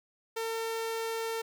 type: tone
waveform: sawtooth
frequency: 452.4 Hz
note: A4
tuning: 48 cents sharp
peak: -28 dBFS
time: 0.36-1.42 s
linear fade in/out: 10 ms
effects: none